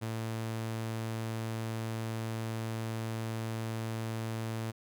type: tone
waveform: sawtooth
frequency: 112.5 Hz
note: A2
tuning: 39 cents sharp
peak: -30 dBFS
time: 0.01-4.72 s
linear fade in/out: 20 ms
effects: none